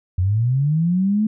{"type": "linear sweep", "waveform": "sine", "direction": "up", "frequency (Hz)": [86.4, 220], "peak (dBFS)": -15, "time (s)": [0.18, 1.27], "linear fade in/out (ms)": 5, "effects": []}